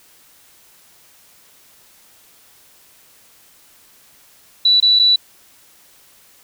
sine tone with dropouts, 3951 Hz, B7, in tune, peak -9 dBFS, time 4.65-5.16 s, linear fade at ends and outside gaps 5 ms, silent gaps 4.802-4.825 / 4.991-4.995 s, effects white hiss -50 dBFS RMS until 6.43 s

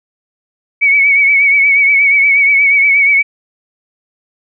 sine tone with vibrato, 2246 Hz, C#7, 22 cents sharp, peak -6 dBFS, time 0.81-3.23 s, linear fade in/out 20 ms, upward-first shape triangle, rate 8.4 Hz, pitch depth 57 cents each way, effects none

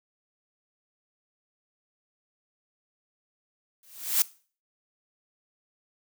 blue noise with exponential growth, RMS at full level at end -19 dBFS, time 3.83-4.22 s, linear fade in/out 1 ms, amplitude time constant 83 ms, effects noise-tail reverb RT60 0.4 s tail -20 dB re dry

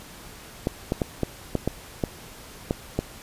clicks, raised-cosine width 2 ms, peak -9 dBFS, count 9, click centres 0.671 / 0.921 / 1.018 / 1.233 / 1.553 / 1.676 / 2.038 / 2.709 / 2.99 s, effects pink hiss -44 dBFS RMS until 3.22 s + resampled to 32000 Hz

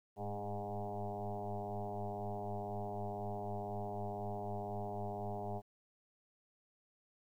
sine tone with frequency modulation, 410 Hz, G#4, 22 cents flat, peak -38 dBFS, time 0.16-5.62 s, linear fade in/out 50 ms, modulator 102 Hz, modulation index 4.1, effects 12-bit

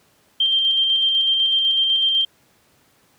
sine tone with tremolo, 3159 Hz, G7, 13 cents sharp, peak -14 dBFS, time 0.4-2.25 s, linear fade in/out 5 ms, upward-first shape square, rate 8 Hz, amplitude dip 25%, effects pink hiss -58 dBFS RMS until 3.18 s + high-pass 100 Hz 12 dB/octave

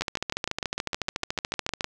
two click trains, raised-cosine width 0.2 ms, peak -11 / -10 dBFS, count 13 / 26, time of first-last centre 0.02-1.844 / 0.01-1.809 s, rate 6.58 / 13.9 Hz, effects none

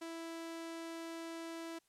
sawtooth tone, 330.4 Hz, E4, 4 cents sharp, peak -39 dBFS, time 0.01-1.79 s, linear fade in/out 10 ms, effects white hiss -75 dBFS RMS until 1.88 s + low-pass 11000 Hz 12 dB/octave

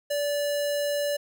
square tone with notch filter, 580 Hz, D5, 22 cents flat, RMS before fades -27 dBFS, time 0.1-1.17 s, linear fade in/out 10 ms, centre 1200 Hz, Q 1, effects none

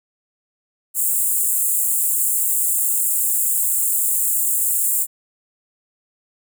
pink high-pass noise, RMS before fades -19 dBFS, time 0.94-5.07 s, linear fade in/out 50 ms, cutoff 7300 Hz, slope 96 dB/octave, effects none

